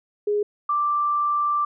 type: tone pair in turn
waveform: sine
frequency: 414.8 / 1176 Hz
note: G#4 / D6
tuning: -2 / +2 cents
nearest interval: octave + tritone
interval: 1804 cents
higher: second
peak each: -19 dBFS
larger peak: neither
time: 0.27-0.43 / 0.69-1.65 s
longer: second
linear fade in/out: 5 ms
effects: none